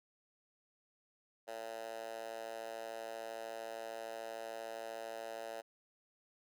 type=tone with high-pass filter; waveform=10% pulse; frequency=113.1 Hz; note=A2; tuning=48 cents sharp; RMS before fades=-45 dBFS; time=1.47-5.62 s; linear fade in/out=20 ms; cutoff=610 Hz; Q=2.6; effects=none